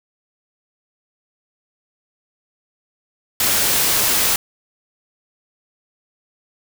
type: noise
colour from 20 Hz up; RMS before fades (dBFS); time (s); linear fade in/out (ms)
white; -17; 3.4-4.36; 2
effects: none